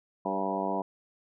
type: harmonic tone with a mistuned harmonic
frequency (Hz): 96.9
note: G2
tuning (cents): -20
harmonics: 2 / 3 / 4 / 5 / 6 / 7 / 8 / 9 / 10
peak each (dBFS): -36 / -37 / -37 / -39 / -38 / -34 / -38 / -38 / -35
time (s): 0.25-0.82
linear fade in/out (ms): 5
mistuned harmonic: 6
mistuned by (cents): -15
effects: none